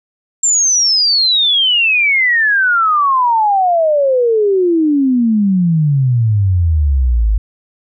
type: exponential sweep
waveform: sine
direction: down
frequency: 7459 to 50 Hz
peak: -9 dBFS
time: 0.43-7.38 s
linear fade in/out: 5 ms
effects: none